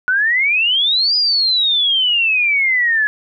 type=exponential two-way sweep; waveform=sine; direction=up then down; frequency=1455 to 4968 to 1685 Hz; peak=-12 dBFS; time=0.08-3.07 s; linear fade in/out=0 ms; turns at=1.16 s; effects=none